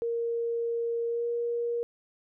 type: tone with pitch glide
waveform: sine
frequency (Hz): 466.2 to 472.4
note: A#4 to A#4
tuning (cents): 0 to +23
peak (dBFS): -27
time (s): 0.02-1.83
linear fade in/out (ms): 0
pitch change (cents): +23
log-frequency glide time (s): 1.07-1.26
effects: none